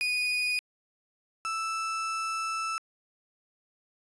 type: tone pair in turn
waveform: 35% pulse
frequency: 2472 / 1320.1 Hz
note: D#7 / E6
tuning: -12 / +2 cents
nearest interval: major seventh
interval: 1086 cents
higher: first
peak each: -24 / -28 dBFS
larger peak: first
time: 0.01-0.59 / 1.45-2.78 s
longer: second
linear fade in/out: 0 ms
effects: resampled to 22050 Hz